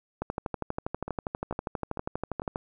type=two click trains; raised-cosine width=1 ms; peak=-21 / -16 dBFS; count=4 / 30; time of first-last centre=1.08-2.419 / 0.22-2.559 s; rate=2.24 / 12.4 Hz; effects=none